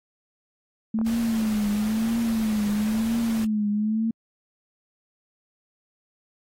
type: tone with vibrato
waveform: sine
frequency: 218.8 Hz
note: A3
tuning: 9 cents flat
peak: -21 dBFS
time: 0.94-4.11 s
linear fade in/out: 5 ms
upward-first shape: triangle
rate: 1 Hz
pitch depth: 110 cents each way
type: clicks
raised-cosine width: 1 ms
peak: -22 dBFS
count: 2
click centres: 0.989 / 1.014 s
type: noise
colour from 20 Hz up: pink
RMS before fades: -38 dBFS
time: 1.06-3.45 s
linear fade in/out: 5 ms
effects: AAC 48 kbps